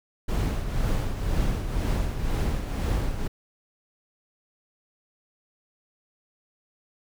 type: noise with tremolo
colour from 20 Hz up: brown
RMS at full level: -23 dBFS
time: 0.28-3.28 s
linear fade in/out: 10 ms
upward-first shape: triangle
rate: 2 Hz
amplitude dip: 60%
effects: none